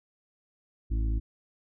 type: harmonic tone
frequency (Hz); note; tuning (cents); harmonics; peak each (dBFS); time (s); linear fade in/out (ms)
54.4; A1; -19; 1 / 2 / 4 / 5 / 6; -25 / -36 / -45 / -43 / -44; 0.9-1.2; 20
effects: none